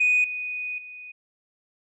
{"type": "tone with level steps", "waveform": "sine", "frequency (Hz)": 2484, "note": "D#7", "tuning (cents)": -3, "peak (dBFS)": [-16, -28, -38], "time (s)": [0, 1.12], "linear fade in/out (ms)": 10, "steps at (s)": [0.24, 0.78], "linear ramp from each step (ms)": 2, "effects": ["tanh soft clip ceiling -13 dBFS"]}